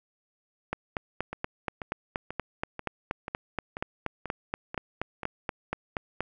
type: two click trains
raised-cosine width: 0.5 ms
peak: -14 / -20 dBFS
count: 24 / 9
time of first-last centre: 0.73-6.206 / 1.33-5.232 s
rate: 4.2 / 2.05 Hz
effects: none